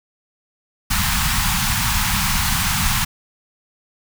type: band-stop noise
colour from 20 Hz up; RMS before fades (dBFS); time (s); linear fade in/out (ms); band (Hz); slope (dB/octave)
pink; -19; 0.9-3.05; 10; 220 to 820; 48
effects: none